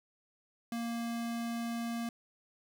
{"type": "tone", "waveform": "square", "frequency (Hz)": 233.1, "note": "A#3", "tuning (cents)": 0, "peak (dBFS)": -35, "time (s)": [0.72, 2.09], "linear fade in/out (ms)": 2, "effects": []}